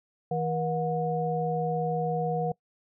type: tone cluster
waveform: sine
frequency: 161.1 / 479 / 725 Hz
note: E3 / A#4 / F#5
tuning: -39 / +47 / -35 cents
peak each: -30 dBFS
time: 0.31-2.52 s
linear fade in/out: 5 ms
effects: noise-tail reverb RT60 0.1 s tail -23 dB re dry